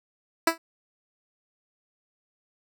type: tone with exponential decay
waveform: 10% pulse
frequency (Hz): 329.6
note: E4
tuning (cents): 0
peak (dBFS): -7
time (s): 0.47-0.58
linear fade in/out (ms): 5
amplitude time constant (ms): 23
effects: none